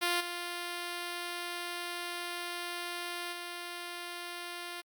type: tone with level steps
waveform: 5% pulse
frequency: 349.4 Hz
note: F4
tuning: 1 cent sharp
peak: -17 / -25 / -28 dBFS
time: 0.01-4.82 s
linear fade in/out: 20 ms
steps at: 0.2 / 3.32 s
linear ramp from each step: 10 ms
effects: Opus 48 kbps